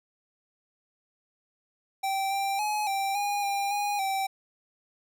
square tone with pitch steps, 778 / 787 / 844 / 784 / 816 / 799 / 820 / 776 Hz, G5 / G5 / G#5 / G5 / G#5 / G5 / G#5 / G5, -13 / +7 / +28 / 0 / -31 / +33 / -22 / -18 cents, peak -27 dBFS, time 2.03-4.27 s, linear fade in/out 10 ms, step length 280 ms, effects none

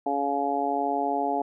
harmonic tone, 140.9 Hz, C#3, 29 cents sharp, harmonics 2 / 3 / 4 / 5 / 6, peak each -31 / -32 / -35 / -27 / -29 dBFS, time 0.06-1.42 s, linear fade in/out 5 ms, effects none

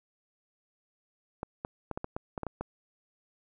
clicks, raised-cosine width 1 ms, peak -20 dBFS, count 10, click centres 1.431 / 1.649 / 1.913 / 1.975 / 2.044 / 2.165 / 2.378 / 2.433 / 2.467 / 2.61 s, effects none

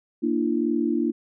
sine tone cluster, 234.2 / 296.8 / 338.9 Hz, A#3 / D4 / E4, +8 / +18 / +48 cents, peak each -25 dBFS, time 0.22-1.12 s, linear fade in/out 20 ms, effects none

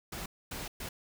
pink noise bursts at uneven times, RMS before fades -40 dBFS, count 3, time 0.12-0.26 / 0.51-0.68 / 0.8-0.89 s, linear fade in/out 5 ms, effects none

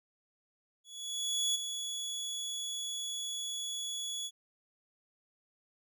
25% pulse tone with ADSR envelope, 3387 Hz, G#7, 33 cents sharp, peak -24 dBFS, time 0.84-4.31 s, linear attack 710 ms, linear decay 13 ms, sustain -8 dB, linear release 52 ms, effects none

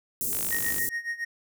white band-stop noise, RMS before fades -29 dBFS, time 0.21-0.89 s, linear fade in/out 0 ms, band 450 to 7200 Hz, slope 24 dB/octave
click train, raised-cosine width 0.2 ms, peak -20 dBFS, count 24, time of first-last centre 0.33-0.783 s, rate 50.8 Hz
triangle tone with tremolo, 1864.7 Hz, A#6, in tune, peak -25 dBFS, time 0.51-1.25 s, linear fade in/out 10 ms, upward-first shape sine, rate 7.2 Hz, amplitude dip 85%
effects none

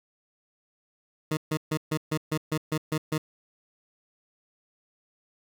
20% pulse tone bursts, 155.56 Hz, D#3, in tune, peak -20 dBFS, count 10, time 1.31-3.18 s, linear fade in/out 5 ms, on 61 ms, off 140 ms, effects none

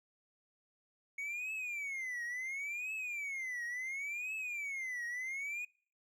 triangle tone with vibrato, 2217 Hz, C#7, in tune, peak -36 dBFS, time 1.18-5.65 s, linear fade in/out 5 ms, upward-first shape triangle, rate 0.71 Hz, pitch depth 290 cents each way, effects noise-tail reverb RT60 0.5 s tail -26 dB re dry

